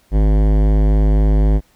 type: tone with hard clipping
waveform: sine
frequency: 51.91 Hz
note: G#1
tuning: in tune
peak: -12 dBFS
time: 0.11-1.61 s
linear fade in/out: 50 ms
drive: 18 dB
effects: pink hiss -56 dBFS RMS until 1.75 s